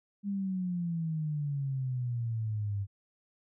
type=exponential sweep; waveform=sine; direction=down; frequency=203.9 to 98 Hz; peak=-30 dBFS; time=0.23-2.87 s; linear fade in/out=50 ms; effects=none